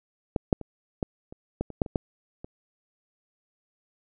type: clicks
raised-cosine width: 2 ms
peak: -11 / -6 / -24 / -13 / -28 / -14 / -25 / -8 / -24 / -11 / -25 dBFS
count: 11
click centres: 0.362 / 0.528 / 0.613 / 1.028 / 1.325 / 1.61 / 1.703 / 1.818 / 1.862 / 1.958 / 2.445 s
effects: none